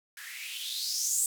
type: noise with band-pass filter sweep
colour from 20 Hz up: violet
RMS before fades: -33 dBFS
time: 0.17-1.26 s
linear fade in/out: 2 ms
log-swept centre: 1600 to 8400 Hz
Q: 5.5
effects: none